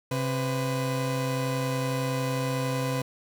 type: tone pair together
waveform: 30% pulse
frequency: 133.3 / 502.3 Hz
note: C3 / B4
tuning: +33 / +29 cents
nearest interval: octave + major seventh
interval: 2296 cents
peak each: -25 / -28 dBFS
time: 0.11-3.02 s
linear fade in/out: 5 ms
effects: none